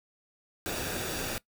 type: noise with comb filter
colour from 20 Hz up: pink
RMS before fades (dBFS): -34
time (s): 0.66-1.38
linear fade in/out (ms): 0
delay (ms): 0.96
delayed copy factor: -0.5
effects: noise-tail reverb RT60 0.1 s tail -20 dB re dry